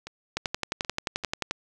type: two click trains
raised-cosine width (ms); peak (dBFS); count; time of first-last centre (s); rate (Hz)
0.2; -10 / -21; 14 / 4; 0.37-1.51 / 0.07-1.237; 11.4 / 2.57
effects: none